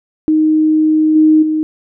sine tone with level steps, 311.1 Hz, D#4, in tune, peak -8 / -5 / -12 dBFS, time 0.28-1.63 s, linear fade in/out 0 ms, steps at 1.15 / 1.42 s, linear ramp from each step 10 ms, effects none

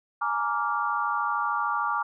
sine chord, Bb dominant seventh, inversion third, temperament just, 839.1 / 932.3 / 1165.4 / 1398.5 Hz, Ab5 / Bb5 / D6 / F6, +18 / 0 / -14 / +2 cents, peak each -32 / -31 / -27 / -31 dBFS, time 0.21-2.03 s, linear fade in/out 10 ms, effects none

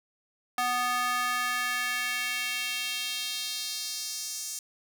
square tone with high-pass filter sweep, 246.9 Hz, B3, in tune, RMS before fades -31 dBFS, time 0.58-4.59 s, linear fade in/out 2 ms, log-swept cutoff 930 to 6600 Hz, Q 2, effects none

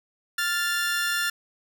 sawtooth tone pair together, 1396.9 / 1757.4 Hz, F6 / A6, 0 / -3 cents, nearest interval major third, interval 397 cents, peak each -23 / -23 dBFS, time 0.38-1.3 s, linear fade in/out 5 ms, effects none

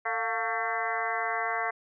harmonic tone with a mistuned harmonic, 224.7 Hz, A3, 37 cents sharp, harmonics 2 / 3 / 4 / 5 / 6 / 7 / 8 / 9, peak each -39 / -33 / -37 / -34 / -38 / -36 / -37 / -35 dBFS, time 0.05-1.71 s, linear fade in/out 10 ms, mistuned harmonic 3, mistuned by +63 cents, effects none

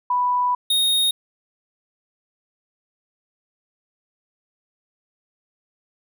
sine / square tone pair in turn, 987.8 / 3719 Hz, B5 / A#7, 0 / -5 cents, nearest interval octave + major seventh, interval 2295 cents, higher second, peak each -17 dBFS, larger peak neither, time 0.1-0.55 / 0.7-1.11 s, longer first, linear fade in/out 5 ms, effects none

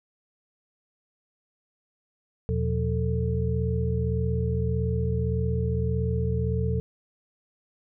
sine tone cluster, 80.3 / 122 / 177.8 / 442.4 Hz, E2 / B2 / F3 / A4, -45 / -21 / +31 / +9 cents, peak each -27 / -27 / -31 / -31 dBFS, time 2.49-6.8 s, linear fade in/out 0 ms, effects none

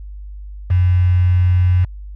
sine tone with quantisation, 90.1 Hz, F#2, 45 cents flat, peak -10 dBFS, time 0.7-1.85 s, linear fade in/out 10 ms, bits 5, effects added 50 Hz sine -29 dBFS peak until 2.15 s + low-pass 2000 Hz 12 dB/octave

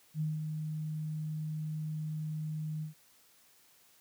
sine tone with ADSR envelope, 154.8 Hz, D#3, 9 cents flat, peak -29 dBFS, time 0.14-2.94 s, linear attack 65 ms, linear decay 180 ms, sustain -5 dB, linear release 120 ms, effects white hiss -64 dBFS RMS until 4 s + high-pass 60 Hz 12 dB/octave

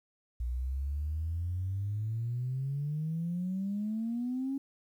sine exponential sweep, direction up, 58.9 to 276.6 Hz, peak -30 dBFS, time 0.4-4.58 s, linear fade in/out 5 ms, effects tanh soft clip ceiling -26 dBFS + 11-bit

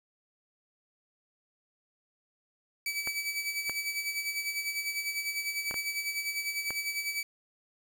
sawtooth tone with tremolo, 2296 Hz, D7, 40 cents flat, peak -26 dBFS, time 2.86-7.23 s, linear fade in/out 2 ms, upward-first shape sine, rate 10 Hz, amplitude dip 60%
clicks, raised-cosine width 0.5 ms, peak -23 dBFS, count 5, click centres 3.074 / 3.696 / 5.711 / 5.742 / 6.706 s
effects 9-bit

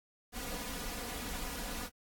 pink noise with comb filter, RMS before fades -40 dBFS, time 0.32-1.9 s, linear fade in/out 50 ms, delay 4.1 ms, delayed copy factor +0.85, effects AAC 64 kbps

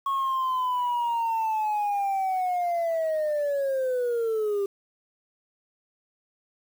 sine linear sweep, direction down, 1100 to 393.2 Hz, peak -21 dBFS, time 0.06-4.66 s, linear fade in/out 5 ms, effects tanh soft clip ceiling -22 dBFS + 8-bit

